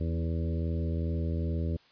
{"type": "harmonic tone with a mistuned harmonic", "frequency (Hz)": 82.41, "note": "E2", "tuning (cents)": 0, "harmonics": [1, 2, 3, 4, 5, 6, 7], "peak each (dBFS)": [-29, -35, -39, -41, -43, -45, -46], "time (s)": [0, 1.77], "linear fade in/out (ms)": 10, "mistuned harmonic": 4, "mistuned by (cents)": -16, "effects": ["white hiss -61 dBFS RMS until 1.91 s", "resampled to 11025 Hz"]}